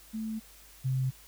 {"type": "tone pair in turn", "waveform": "sine", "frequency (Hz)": [220, 130.81], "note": ["A3", "C3"], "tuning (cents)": [0, 0], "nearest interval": "major sixth", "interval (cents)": 900, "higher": "first", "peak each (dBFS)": [-32, -26], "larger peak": "second", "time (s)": [[0.13, 0.4], [0.84, 1.11]], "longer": "neither", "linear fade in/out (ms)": 20, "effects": ["added 50 Hz sine -58 dBFS peak until 1.27 s", "white hiss -55 dBFS RMS until 1.27 s"]}